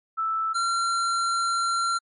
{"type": "tone pair in turn", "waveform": ["sine", "square"], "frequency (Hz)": [1318.5, 1369], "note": ["E6", "F6"], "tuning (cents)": [0, -35], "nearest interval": "minor second", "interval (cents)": 65, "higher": "second", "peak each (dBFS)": -23, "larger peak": "neither", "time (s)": [[0.17, 0.54], [0.54, 1.99]], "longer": "second", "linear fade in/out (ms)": 20, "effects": ["MP3 48 kbps"]}